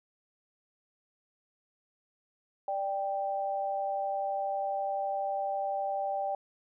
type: tone pair together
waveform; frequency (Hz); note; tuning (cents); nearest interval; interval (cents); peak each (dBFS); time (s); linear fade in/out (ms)
sine; 588.8 / 786; D5 / G5; +4 / +4; perfect fourth; 500; -34 / -31; 2.68-6.35; 2
effects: none